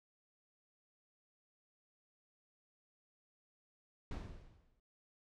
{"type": "noise with exponential decay", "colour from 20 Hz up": "brown", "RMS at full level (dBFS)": -39, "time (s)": [4.11, 4.8], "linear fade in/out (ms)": 2, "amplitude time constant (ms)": 150, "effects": ["low-pass 6000 Hz 12 dB/octave"]}